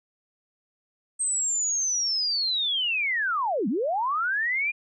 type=linear two-way sweep; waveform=sine; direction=down then up; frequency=8372 to 183.8 to 2448 Hz; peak=-23 dBFS; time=1.19-4.72 s; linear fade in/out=20 ms; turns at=3.68 s; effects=none